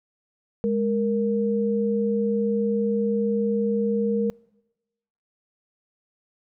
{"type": "tone pair together", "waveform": "sine", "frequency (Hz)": [207.5, 466.2], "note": ["G#3", "A#4"], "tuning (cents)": [-1, 0], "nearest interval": "octave + major second", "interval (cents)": 1401, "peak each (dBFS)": -23, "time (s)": [0.64, 4.3], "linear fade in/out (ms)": 0, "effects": ["noise-tail reverb RT60 1.0 s tail -26 dB re dry"]}